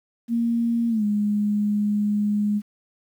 sine tone with pitch glide, 233.1 to 207.7 Hz, A#3 to G#3, 0 to 0 cents, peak -19 dBFS, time 0.28-2.62 s, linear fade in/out 50 ms, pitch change -200 cents, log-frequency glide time 0.89-1.04 s, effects 9-bit

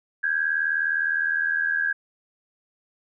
sine tone pair together, 1575 / 1654.7 Hz, G6 / G#6, +8 / -7 cents, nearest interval minor second, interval 85 cents, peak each -24 dBFS, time 0.23-1.93 s, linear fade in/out 10 ms, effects none

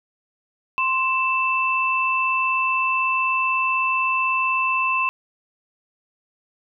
sine tone pair together, 1046.5 / 2652 Hz, C6 / E7, 0 / +10 cents, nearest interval octave + major third, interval 1610 cents, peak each -21 dBFS, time 0.78-5.09 s, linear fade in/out 0 ms, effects none

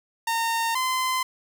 sawtooth tone pair in turn, 916 / 1030.4 Hz, A#5 / C6, -31 / -27 cents, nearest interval major second, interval 204 cents, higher second, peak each -19 dBFS, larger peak neither, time 0.27-0.75 / 0.75-1.23 s, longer neither, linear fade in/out 5 ms, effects none

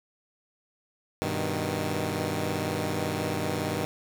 10% pulse chord, G augmented, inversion none, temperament equal, 98 / 123.47 / 155.56 Hz, G2 / B2 / D#3, 0 / 0 / 0 cents, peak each -23 / -26 / -23 dBFS, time 1.22-3.85 s, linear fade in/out 0 ms, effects none

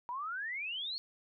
sine exponential sweep, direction up, 941 to 4435 Hz, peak -36 dBFS, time 0.09-0.98 s, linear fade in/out 0 ms, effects none

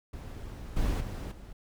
brown noise with level steps, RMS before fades -41 / -29 / -36 / -46 dBFS, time 0.13-1.53 s, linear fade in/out 5 ms, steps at 0.76 / 1 / 1.31 s, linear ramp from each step 10 ms, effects none

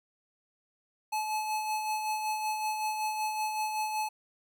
square tone with tremolo, 860 Hz, A5, 40 cents flat, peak -29 dBFS, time 1.12-4.09 s, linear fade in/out 10 ms, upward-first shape sine, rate 5.3 Hz, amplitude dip 40%, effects none

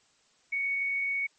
sine tone with frequency modulation, 2227 Hz, C#7, 7 cents sharp, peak -27 dBFS, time 0.52-1.27 s, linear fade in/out 10 ms, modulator 41 Hz, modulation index 0.24, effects white hiss -66 dBFS RMS until 1.38 s + MP3 32 kbps

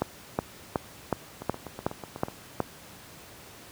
two click trains, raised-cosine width 1 ms, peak -22 / -10 dBFS, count 8 / 8, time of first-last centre 1.42-2.284 / 0.02-2.603 s, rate 8.1 / 2.71 Hz, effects pink hiss -48 dBFS RMS until 3.71 s + high-pass 80 Hz 12 dB/octave

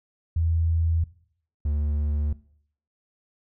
sine / triangle tone pair in turn, 82.41 / 73.71 Hz, E2 / D2, 0 / +7 cents, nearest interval major second, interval 193 cents, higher first, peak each -20 dBFS, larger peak neither, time 0.36-1.04 / 1.65-2.33 s, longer neither, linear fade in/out 5 ms, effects noise-tail reverb RT60 0.6 s tail -19 dB re dry

